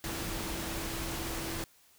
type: tone in noise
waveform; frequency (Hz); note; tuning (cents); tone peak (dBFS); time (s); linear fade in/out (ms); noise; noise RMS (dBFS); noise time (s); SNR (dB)
sine; 329.6; E4; 0; -42; 0.04-1.64; 0; pink; -37; 0.04-1.64; -8
effects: white hiss -63 dBFS RMS until 1.98 s